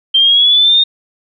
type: linear sweep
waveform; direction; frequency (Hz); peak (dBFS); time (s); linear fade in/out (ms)
sine; up; 3141 to 3689; -6; 0.14-0.84; 10
effects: none